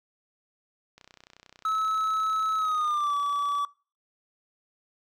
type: click train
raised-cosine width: 0.2 ms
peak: -32 dBFS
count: 82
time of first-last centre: 0.98-3.585 s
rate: 31.1 Hz
type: tone with pitch glide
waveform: triangle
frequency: 1297 to 1148.8 Hz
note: E6 to D6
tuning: -28 to -39 cents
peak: -22 dBFS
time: 1.65-3.65 s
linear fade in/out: 2 ms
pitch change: -211 cents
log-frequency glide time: 2.56-3.15 s
effects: noise-tail reverb RT60 0.4 s tail -25 dB re dry